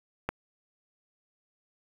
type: click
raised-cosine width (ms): 0.5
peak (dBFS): -14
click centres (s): 0.29
effects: 7-bit